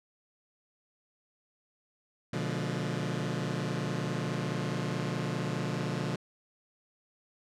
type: chord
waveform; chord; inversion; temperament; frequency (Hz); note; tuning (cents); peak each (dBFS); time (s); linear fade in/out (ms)
sawtooth; B diminished seventh; none; just; 123.47 / 148.16 / 177.8 / 213.4; B2 / D3 / F3 / Ab3; 0 / +16 / +31 / +47; -32 / -31 / -32 / -36; 2.33-6.16; 5
effects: low-pass 7000 Hz 12 dB/octave